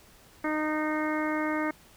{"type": "harmonic tone", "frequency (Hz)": 307.4, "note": "D#4", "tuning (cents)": -21, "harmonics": [1, 2, 3, 4, 5, 6, 7], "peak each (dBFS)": [-29, -34, -36, -36, -38, -38, -38], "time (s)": [0.44, 1.71], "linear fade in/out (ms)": 5, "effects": ["pink hiss -56 dBFS RMS until 1.96 s"]}